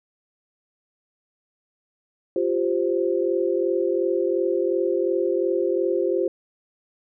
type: chord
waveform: sine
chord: F suspended second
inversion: none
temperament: equal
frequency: 349.2 / 392 / 523.3 Hz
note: F4 / G4 / C5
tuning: 0 / 0 / 0 cents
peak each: -23 / -24 / -25 dBFS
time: 2.36-6.28 s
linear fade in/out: 2 ms
effects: none